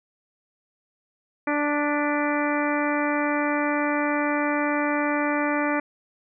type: harmonic tone with a mistuned harmonic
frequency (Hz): 293.7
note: D4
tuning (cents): 0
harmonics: 1 / 2 / 3 / 4 / 5 / 6 / 7 / 8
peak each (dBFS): -25 / -28 / -30 / -31 / -32 / -33 / -33 / -34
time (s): 1.47-5.8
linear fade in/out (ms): 5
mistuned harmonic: 7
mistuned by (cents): -40
effects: none